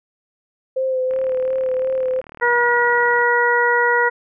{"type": "tone with vibrato", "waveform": "sine", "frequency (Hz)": 519, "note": "C5", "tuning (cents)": -14, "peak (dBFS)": -17, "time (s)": [0.76, 2.21], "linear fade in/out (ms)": 10, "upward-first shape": "sine", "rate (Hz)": 2.8, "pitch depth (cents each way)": 23}
{"type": "click train", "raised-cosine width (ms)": 0.5, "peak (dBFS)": -23, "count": 81, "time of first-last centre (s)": [1.11, 3.215], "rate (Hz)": 38}
{"type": "harmonic tone", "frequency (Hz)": 480, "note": "B4", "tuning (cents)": -49, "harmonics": [1, 2, 3, 4], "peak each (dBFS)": [-19, -19, -19, -19], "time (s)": [2.41, 4.1], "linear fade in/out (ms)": 20}
{"effects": []}